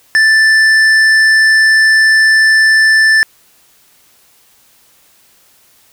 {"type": "tone with hard clipping", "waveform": "sine", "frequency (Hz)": 1763, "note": "A6", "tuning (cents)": 3, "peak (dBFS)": -7, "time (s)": [0.15, 3.23], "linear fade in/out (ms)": 0, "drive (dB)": 8, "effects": ["white hiss -49 dBFS RMS until 5.92 s"]}